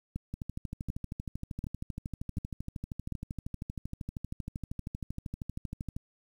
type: two click trains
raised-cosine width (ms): 5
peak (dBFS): -22 / -24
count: 5 / 73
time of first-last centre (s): 0.16-3.123 / 0.34-5.965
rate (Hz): 1.35 / 12.8
effects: 9-bit